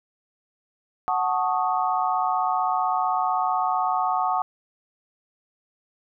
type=chord; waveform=sine; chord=D# half-diminished seventh; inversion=first; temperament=equal; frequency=740 / 880 / 1108.7 / 1244.5 Hz; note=F#5 / A5 / C#6 / D#6; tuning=0 / 0 / 0 / 0 cents; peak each=-24 / -27 / -27 / -28 dBFS; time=1.08-4.42 s; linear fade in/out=0 ms; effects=none